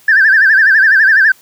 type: tone with vibrato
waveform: sine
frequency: 1661.2 Hz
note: G#6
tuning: in tune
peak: -4 dBFS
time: 0.08-1.32 s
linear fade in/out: 5 ms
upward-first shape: sine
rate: 12 Hz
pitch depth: 140 cents each way
effects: tanh soft clip ceiling 0 dBFS + white hiss -46 dBFS RMS until 1.41 s